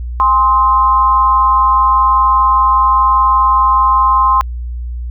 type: tone with amplitude modulation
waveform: sine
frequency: 1046.5 Hz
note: C6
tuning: in tune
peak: -4 dBFS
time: 0.2-4.41 s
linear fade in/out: 0 ms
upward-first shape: sine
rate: 225 Hz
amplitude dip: 70%
effects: added 60 Hz sine -19 dBFS peak until 5.1 s